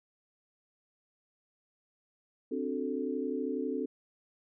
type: chord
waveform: sine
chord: D dominant seventh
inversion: third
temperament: equal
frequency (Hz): 261.6 / 293.7 / 370 / 440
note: C4 / D4 / F#4 / A4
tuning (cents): 0 / 0 / 0 / 0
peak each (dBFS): -35 / -37 / -39 / -36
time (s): 2.51-3.86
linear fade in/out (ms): 10
effects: none